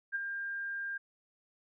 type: tone with ADSR envelope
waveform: sine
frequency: 1600 Hz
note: G6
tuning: 35 cents sharp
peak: -29 dBFS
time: 0.12-0.98 s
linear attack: 32 ms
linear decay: 21 ms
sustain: -6 dB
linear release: 11 ms
effects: none